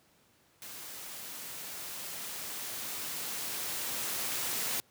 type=noise with level ramp; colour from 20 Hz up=white; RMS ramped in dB=-45 to -33 dBFS; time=0.62-4.8 s; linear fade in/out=0 ms; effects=pink hiss -66 dBFS RMS until 4.9 s + high-pass 100 Hz 12 dB/octave